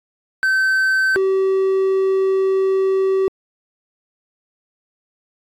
triangle tone pair in turn, 1541 / 383.5 Hz, G6 / G4, -30 / -38 cents, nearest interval 2 octaves, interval 2408 cents, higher first, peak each -12 dBFS, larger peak neither, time 0.43-1.16 / 1.16-3.28 s, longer second, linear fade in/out 0 ms, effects AAC 64 kbps

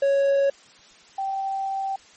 triangle / sine tone pair in turn, 554.4 / 778 Hz, C#5 / G5, 0 / -13 cents, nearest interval tritone, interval 587 cents, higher second, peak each -15 / -24 dBFS, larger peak first, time 0.02-0.5 / 1.18-1.96 s, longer second, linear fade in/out 5 ms, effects white hiss -51 dBFS RMS until 2.16 s + MP3 32 kbps

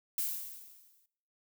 violet noise with exponential decay, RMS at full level -31 dBFS, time 0.18-1.06 s, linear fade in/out 2 ms, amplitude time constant 190 ms, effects noise-tail reverb RT60 0.7 s tail -20 dB re dry

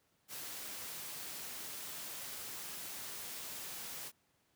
white noise, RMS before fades -45 dBFS, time 0.28-4.12 s, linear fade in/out 50 ms, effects pink hiss -75 dBFS RMS until 4.55 s + high-pass 80 Hz 12 dB/octave

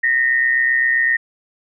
sine tone pair together, 1843 / 1970.7 Hz, A#6 / B6, -20 / -4 cents, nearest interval minor second, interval 116 cents, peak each -14 / -21 dBFS, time 0.03-1.17 s, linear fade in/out 10 ms, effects none

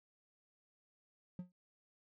triangle tone with exponential decay, 179.6 Hz, F3, 49 cents sharp, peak -36 dBFS, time 1.39-1.52 s, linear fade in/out 2 ms, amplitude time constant 27 ms, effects none

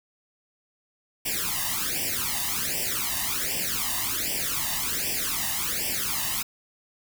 white noise with flanger, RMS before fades -28 dBFS, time 1.25-6.43 s, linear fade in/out 10 ms, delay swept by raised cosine 0.37 to 1.08 ms, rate 1.3 Hz, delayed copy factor +0.95, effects none

